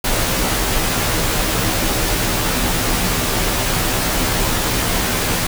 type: noise with comb filter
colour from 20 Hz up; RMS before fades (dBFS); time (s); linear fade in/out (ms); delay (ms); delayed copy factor
pink; -18; 0.04-5.47; 5; 14; -0.7
effects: none